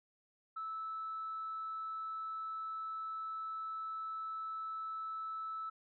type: tone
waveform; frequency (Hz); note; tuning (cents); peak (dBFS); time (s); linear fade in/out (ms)
sine; 1310; E6; -11; -38; 0.56-5.7; 10
effects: tanh soft clip ceiling -34 dBFS